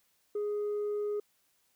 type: tone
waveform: sine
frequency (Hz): 415.3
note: G#4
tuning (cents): 0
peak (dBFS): -28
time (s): 0.35-1.2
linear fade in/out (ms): 5
effects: tanh soft clip ceiling -29 dBFS + white hiss -72 dBFS RMS until 1.75 s

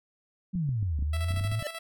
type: exponential two-way sweep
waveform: sine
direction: down then up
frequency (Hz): 193.3 to 70 to 113.6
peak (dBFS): -26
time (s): 0.53-1.61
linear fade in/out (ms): 20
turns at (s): 0.99
type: clicks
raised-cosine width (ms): 5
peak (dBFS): -26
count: 12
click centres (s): 0.555 / 0.691 / 0.828 / 0.99 / 1.025 / 1.308 / 1.34 / 1.372 / 1.41 / 1.449 / 1.52 / 1.625
type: tone with tremolo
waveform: 10% pulse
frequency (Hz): 660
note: E5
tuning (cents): +2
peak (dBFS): -27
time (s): 1.13-1.79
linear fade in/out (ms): 5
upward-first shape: square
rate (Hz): 13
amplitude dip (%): 55
type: tone with exponential growth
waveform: square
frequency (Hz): 597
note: D5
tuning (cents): +28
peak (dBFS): -27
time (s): 1.58-1.67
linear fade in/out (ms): 2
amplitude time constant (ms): 19
effects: none

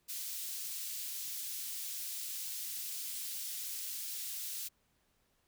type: high-pass noise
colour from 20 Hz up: white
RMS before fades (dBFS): -41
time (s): 0.08-4.69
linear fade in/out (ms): 20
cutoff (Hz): 3500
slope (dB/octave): 12
effects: pink hiss -75 dBFS RMS until 5.47 s

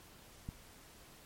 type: click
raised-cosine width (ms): 5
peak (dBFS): -29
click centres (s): 0.489
effects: pink hiss -58 dBFS RMS until 1.25 s + MP3 64 kbps

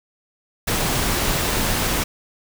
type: noise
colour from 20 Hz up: pink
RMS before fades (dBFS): -21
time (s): 0.67-2.04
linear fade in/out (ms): 10
effects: none

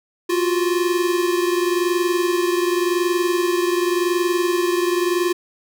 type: tone pair together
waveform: square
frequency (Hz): 349.2 / 370.1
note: F4 / F#4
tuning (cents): 0 / 0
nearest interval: minor second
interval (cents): 100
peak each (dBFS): -19 / -24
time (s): 0.29-5.33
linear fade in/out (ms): 10
effects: none

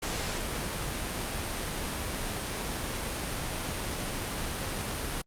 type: noise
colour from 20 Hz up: pink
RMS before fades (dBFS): -33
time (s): 0.02-5.22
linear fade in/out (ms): 10
effects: low-pass 12000 Hz 12 dB/octave + Opus 48 kbps

